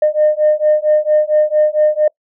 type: beating tone pair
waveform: sine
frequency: 606 / 610.4 Hz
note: D#5 / D#5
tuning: -46 / -33 cents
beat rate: 4.4 Hz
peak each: -12 dBFS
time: 0.02-2.08 s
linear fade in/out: 5 ms
effects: noise-tail reverb RT60 0.1 s tail -26 dB re dry + tanh soft clip ceiling -4 dBFS